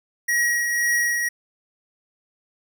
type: tone with tremolo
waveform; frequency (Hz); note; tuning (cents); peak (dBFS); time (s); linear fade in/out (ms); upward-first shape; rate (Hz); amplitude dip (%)
square; 1902; A#6; +34; -18; 0.28-1.29; 10; triangle; 1.9; 40
effects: none